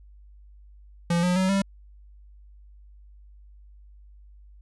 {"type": "tone with pitch steps", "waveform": "square", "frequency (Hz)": [171.4, 179.3, 187.56, 196.21], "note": ["F3", "F3", "F#3", "G3"], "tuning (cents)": [-32, 46, 24, 2], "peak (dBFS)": -21, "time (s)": [1.1, 1.62], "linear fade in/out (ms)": 5, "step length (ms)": 130, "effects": ["added 50 Hz sine -47 dBFS peak until 4.61 s", "resampled to 24000 Hz"]}